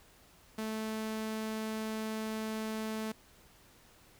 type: tone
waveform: sawtooth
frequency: 218.8 Hz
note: A3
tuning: 9 cents flat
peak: -31 dBFS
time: 0.58-3.12 s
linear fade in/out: 5 ms
effects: pink hiss -61 dBFS RMS until 4.19 s